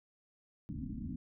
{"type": "low-pass noise", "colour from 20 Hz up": "white", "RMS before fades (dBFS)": -41, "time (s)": [0.69, 1.16], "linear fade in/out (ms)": 0, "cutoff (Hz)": 290, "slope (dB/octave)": 96, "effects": []}